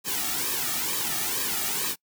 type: noise with flanger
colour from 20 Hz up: white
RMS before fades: -28 dBFS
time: 0.04-1.96 s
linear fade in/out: 50 ms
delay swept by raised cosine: 1.4 to 1.99 ms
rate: 2.2 Hz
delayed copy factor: -0.85
effects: noise-tail reverb RT60 0.1 s tail -25 dB re dry